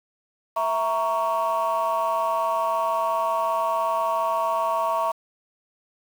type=chord; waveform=sine; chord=A# diminished; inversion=second; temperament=equal with one note detuned; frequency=659.3 / 932.3 / 1115.2 Hz; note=E5 / A#5 / C#6; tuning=0 / 0 / +10 cents; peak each=-24 dBFS; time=0.56-5.12 s; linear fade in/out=10 ms; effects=tanh soft clip ceiling -16 dBFS + 7-bit